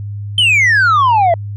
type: exponential sweep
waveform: sine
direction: down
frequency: 3136 to 652 Hz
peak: -5 dBFS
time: 0.38-1.34 s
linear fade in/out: 2 ms
effects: tanh soft clip ceiling -7 dBFS + added 102 Hz sine -21 dBFS peak until 1.56 s